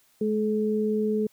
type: tone pair together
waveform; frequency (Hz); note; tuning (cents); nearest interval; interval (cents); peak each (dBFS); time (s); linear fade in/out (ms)
sine; 212.4 / 429.2; G#3 / A4; +39 / -43; octave; 1218; -25; 0.21-1.27; 5
effects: white hiss -63 dBFS RMS until 1.32 s

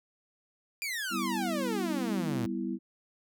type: exponential sweep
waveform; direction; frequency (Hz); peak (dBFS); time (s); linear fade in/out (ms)
sawtooth; down; 2433 to 110; -29; 0.82-2.46; 0
type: chord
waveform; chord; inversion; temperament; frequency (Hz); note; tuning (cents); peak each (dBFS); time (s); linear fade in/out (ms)
sine; E minor; first; equal; 196 / 246.9 / 329.6; G3 / B3 / E4; 0 / 0 / 0; -35; 1.1-2.79; 50
effects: none

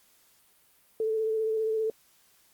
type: tone with vibrato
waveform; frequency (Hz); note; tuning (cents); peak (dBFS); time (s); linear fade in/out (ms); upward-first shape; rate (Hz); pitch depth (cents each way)
sine; 440; A4; 0; -25; 1-1.9; 2; sine; 15; 22
effects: white hiss -63 dBFS RMS until 2.53 s + Opus 48 kbps

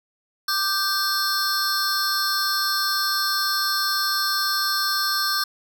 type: tone cluster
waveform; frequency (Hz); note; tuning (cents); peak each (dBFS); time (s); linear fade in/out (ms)
square; 1186 / 1562 / 4288 / 5360; D6 / G6 / C8 / E8; +17 / -7 / +42 / +28; -27; 0.48-5.44; 5
effects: none

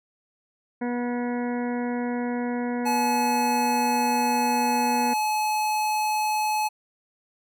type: harmonic tone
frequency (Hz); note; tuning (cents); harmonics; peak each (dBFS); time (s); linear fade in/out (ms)
242.8; B3; -29; 1 / 2 / 3 / 4 / 6 / 7 / 8 / 9; -26 / -32 / -36 / -38 / -42 / -43 / -44 / -45; 0.81-5.14; 10
type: tone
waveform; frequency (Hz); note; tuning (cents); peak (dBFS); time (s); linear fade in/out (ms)
square; 855; A5; -50; -23; 2.85-6.69; 20
effects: none

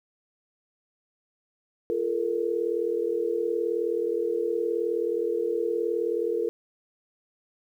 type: tone cluster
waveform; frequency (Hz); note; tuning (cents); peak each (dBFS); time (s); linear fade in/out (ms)
sine; 345.8 / 428.7 / 467.8; F4 / A4 / A#4; -17 / -45 / +6; -30 / -29 / -27; 1.9-6.49; 0
effects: 10-bit

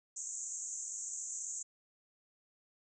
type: band-pass noise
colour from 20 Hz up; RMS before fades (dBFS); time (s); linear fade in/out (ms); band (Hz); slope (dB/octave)
pink; -42; 0.16-1.63; 10; 6400 to 7700; 96
effects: none

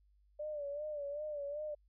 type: tone with vibrato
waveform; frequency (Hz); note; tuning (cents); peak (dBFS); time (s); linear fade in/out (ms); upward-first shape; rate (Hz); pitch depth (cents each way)
sine; 587.3; D5; 0; -38; 0.39-1.75; 10; sine; 2.6; 70
effects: added 50 Hz sine -66 dBFS peak until 1.88 s

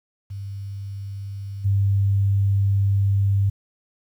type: tone with level steps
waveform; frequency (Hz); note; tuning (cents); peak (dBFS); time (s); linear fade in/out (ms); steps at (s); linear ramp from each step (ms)
sine; 99.1; G2; +19; -29 / -16; 0.3-3.5; 10; 1.64; 20
effects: 9-bit

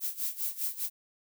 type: noise with tremolo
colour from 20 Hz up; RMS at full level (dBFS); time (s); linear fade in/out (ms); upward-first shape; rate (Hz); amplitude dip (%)
violet; -31; 0-0.9; 50; sine; 5; 85
effects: none

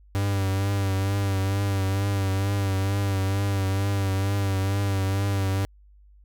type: tone with vibrato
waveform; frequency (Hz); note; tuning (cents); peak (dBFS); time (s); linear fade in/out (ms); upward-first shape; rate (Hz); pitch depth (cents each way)
45% pulse; 98; G2; 0; -22; 0.15-5.65; 0; triangle; 2.2; 44
effects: added 50 Hz sine -50 dBFS peak until 6.24 s

